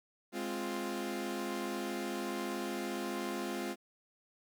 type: chord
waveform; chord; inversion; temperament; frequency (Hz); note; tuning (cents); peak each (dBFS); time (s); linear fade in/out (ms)
sawtooth; F minor; first; equal; 207.7 / 261.6 / 349.2; Ab3 / C4 / F4; 0 / 0 / 0; -37 / -37 / -35; 0.32-3.76; 50
effects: 11-bit